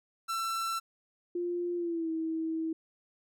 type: tone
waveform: 45% pulse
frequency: 1341 Hz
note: E6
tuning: 29 cents sharp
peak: -31 dBFS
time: 0.28-0.8 s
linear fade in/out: 20 ms
type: tone with pitch glide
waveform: sine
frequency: 349.9 to 322.7 Hz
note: F4 to E4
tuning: +3 to -37 cents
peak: -30 dBFS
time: 1.35-2.73 s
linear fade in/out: 5 ms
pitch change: -140 cents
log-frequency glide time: 1.76-2.1 s
effects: none